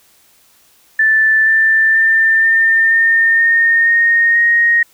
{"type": "tone with pitch steps", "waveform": "sine", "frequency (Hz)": [1760, 1775.3, 1790.8, 1806.3, 1822.1, 1837.9, 1853.9, 1870], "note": ["A6", "A6", "A6", "A6", "A#6", "A#6", "A#6", "A#6"], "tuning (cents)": [0, 15, 30, 45, -40, -25, -10, 5], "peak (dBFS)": -8, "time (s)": [0.99, 4.83], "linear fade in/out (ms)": 5, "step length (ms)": 480, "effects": ["white hiss -51 dBFS RMS until 4.93 s"]}